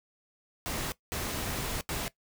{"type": "noise bursts at uneven times", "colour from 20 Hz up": "pink", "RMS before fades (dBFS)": -34, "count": 3, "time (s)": [[0.66, 0.92], [1.12, 1.81], [1.89, 2.08]], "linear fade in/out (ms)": 0, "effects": ["noise-tail reverb RT60 0.1 s tail -18 dB re dry"]}